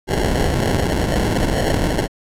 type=noise with sample-and-hold; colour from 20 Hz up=pink; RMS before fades=-18 dBFS; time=0.07-2.08 s; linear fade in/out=50 ms; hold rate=1225 Hz; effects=low-pass 12000 Hz 12 dB/octave